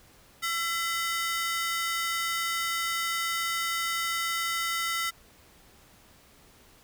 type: ring-modulated tone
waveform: sawtooth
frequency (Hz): 1681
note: G#6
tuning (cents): +20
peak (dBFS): -21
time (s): 0.42-5.11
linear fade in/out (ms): 20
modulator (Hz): 337
effects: pink hiss -57 dBFS RMS until 6.83 s